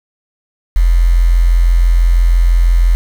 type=tone with quantisation; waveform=sine; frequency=43.01 Hz; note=F1; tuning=26 cents flat; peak=-6 dBFS; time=0.76-2.95 s; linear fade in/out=0 ms; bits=5; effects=none